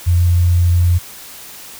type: tone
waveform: sine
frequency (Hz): 87.3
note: F2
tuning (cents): 0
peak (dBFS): -9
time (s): 0.06-0.99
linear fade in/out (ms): 20
effects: white hiss -35 dBFS RMS until 1.79 s